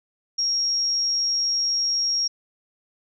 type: tone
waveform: sine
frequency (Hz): 5588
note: F8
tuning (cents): 0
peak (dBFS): -20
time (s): 0.38-2.28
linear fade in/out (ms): 10
effects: none